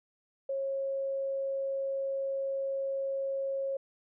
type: tone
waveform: sine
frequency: 544 Hz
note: C#5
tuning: 33 cents flat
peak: -30 dBFS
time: 0.49-3.77 s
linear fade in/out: 5 ms
effects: none